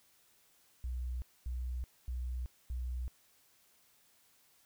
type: tone bursts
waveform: sine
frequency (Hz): 62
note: B1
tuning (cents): +7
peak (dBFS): -35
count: 4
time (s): 0.84-3.08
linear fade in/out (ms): 0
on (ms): 380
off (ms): 240
effects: white hiss -68 dBFS RMS until 4.65 s